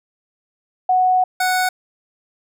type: tone pair in turn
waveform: sine / 25% pulse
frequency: 739 / 739 Hz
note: F#5 / F#5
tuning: -2 / -2 cents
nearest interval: unison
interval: 0 cents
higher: neither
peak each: -12 dBFS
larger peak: neither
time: 0.89-1.24 / 1.4-1.69 s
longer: first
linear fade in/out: 5 ms
effects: none